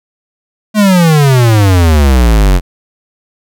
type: exponential sweep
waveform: square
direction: down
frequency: 217.8 to 43.33 Hz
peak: -5 dBFS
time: 0.74-2.61 s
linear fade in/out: 50 ms
effects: none